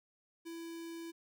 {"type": "tone with notch filter", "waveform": "square", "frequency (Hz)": 332.7, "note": "E4", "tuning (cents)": 16, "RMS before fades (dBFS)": -45, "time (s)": [0.45, 1.12], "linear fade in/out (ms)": 20, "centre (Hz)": 1200, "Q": 1.5, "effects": []}